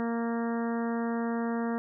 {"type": "harmonic tone", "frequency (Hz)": 232.1, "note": "A#3", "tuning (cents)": -7, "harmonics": [1, 2, 3, 4, 5, 6, 7, 8], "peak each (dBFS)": [-29, -35, -39, -41, -43, -45, -46, -47], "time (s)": [0, 1.78], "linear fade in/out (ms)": 0, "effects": []}